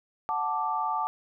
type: chord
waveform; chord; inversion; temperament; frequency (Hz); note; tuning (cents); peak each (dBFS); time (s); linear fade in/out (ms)
sine; D major; first; equal; 740 / 880 / 1174.7; F#5 / A5 / D6; 0 / 0 / 0; -33 / -29 / -30; 0.29-1.07; 0
effects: none